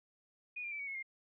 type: tone with pitch steps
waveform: sine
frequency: 2463 / 2390 / 2319 / 2251 / 2184 / 2120 Hz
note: D#7 / D7 / D7 / C#7 / C#7 / C7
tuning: -18 / +30 / -22 / +26 / -26 / +22 cents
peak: -39 dBFS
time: 0.56-1.028 s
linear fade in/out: 10 ms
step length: 78 ms
effects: none